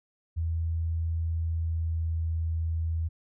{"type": "tone with pitch glide", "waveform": "sine", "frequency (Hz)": [82.2, 81.63], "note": ["E2", "E2"], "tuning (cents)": [-4, -16], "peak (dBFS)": -26, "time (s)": [0.36, 3.09], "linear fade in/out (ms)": 20, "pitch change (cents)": -12, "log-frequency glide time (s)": [1.37, 2.16], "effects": []}